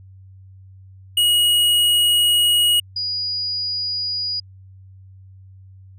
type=tone pair in turn; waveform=square / sine; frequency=2897 / 4900 Hz; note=F#7 / D#8; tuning=-37 / -27 cents; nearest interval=major sixth; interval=910 cents; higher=second; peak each=-14 / -21 dBFS; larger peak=first; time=1.17-2.8 / 2.96-4.4 s; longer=first; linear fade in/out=5 ms; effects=added 95 Hz sine -41 dBFS peak until 5.98 s